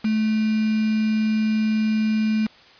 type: tone with quantisation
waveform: sine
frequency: 217.3 Hz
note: A3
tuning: 21 cents flat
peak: -18 dBFS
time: 0.04-2.47 s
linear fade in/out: 10 ms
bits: 5
effects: white hiss -49 dBFS RMS until 2.79 s + resampled to 11025 Hz

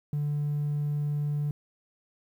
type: tone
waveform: triangle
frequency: 146.83 Hz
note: D3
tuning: in tune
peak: -23 dBFS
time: 0.13-1.51 s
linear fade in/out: 2 ms
effects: tanh soft clip ceiling -22 dBFS + 10-bit

